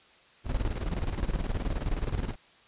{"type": "noise with tremolo", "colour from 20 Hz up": "brown", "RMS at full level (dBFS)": -28, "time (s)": [0.44, 2.36], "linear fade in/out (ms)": 50, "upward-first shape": "square", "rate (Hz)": 19, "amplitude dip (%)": 65, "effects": ["white hiss -58 dBFS RMS until 2.67 s", "resampled to 8000 Hz"]}